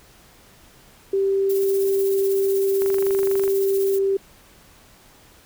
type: tone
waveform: sine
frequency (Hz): 390.8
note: G4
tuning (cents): -5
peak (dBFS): -17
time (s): 1.13-4.17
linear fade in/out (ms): 5
type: noise with tremolo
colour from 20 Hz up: violet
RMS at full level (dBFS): -31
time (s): 1.49-3.99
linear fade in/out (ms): 10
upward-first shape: triangle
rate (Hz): 16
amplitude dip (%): 55
type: click train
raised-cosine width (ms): 0.5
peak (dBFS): -19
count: 17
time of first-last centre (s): 2.82-3.478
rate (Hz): 24.3
effects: pink hiss -51 dBFS RMS until 5.45 s